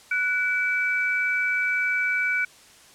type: tone pair together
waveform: sine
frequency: 1480 / 2301 Hz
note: F#6 / D7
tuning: 0 / -36 cents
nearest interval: minor sixth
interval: 764 cents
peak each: -24 dBFS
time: 0.11-2.45 s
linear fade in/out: 5 ms
effects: white hiss -51 dBFS RMS until 2.94 s + low-pass 9000 Hz 12 dB/octave